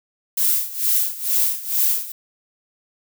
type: noise with tremolo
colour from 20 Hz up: violet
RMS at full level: -17 dBFS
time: 0.37-2.12 s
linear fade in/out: 5 ms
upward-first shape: sine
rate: 2.2 Hz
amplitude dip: 85%
effects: none